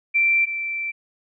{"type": "tone pair in turn", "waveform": "sine", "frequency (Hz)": [2349, 2340], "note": ["D7", "D7"], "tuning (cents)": [0, -7], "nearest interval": "unison", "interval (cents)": 7, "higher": "first", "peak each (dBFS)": [-15, -24], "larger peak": "first", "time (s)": [[0.14, 0.46], [0.46, 0.92]], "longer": "second", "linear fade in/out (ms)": 20, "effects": []}